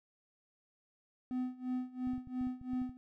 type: tone with tremolo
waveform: triangle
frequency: 253 Hz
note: B3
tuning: 42 cents sharp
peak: -30 dBFS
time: 1.31-2.97 s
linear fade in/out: 0 ms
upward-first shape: sine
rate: 2.9 Hz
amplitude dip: 90%
type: clicks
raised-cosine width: 5 ms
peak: -38 dBFS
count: 10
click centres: 2.072 / 2.135 / 2.179 / 2.273 / 2.412 / 2.47 / 2.614 / 2.734 / 2.817 / 2.894 s
effects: none